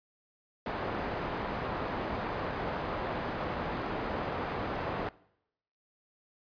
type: low-pass noise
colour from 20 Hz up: white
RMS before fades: -35 dBFS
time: 0.66-5.09 s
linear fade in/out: 2 ms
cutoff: 1000 Hz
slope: 12 dB/octave
effects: noise-tail reverb RT60 0.8 s tail -22 dB re dry + resampled to 11025 Hz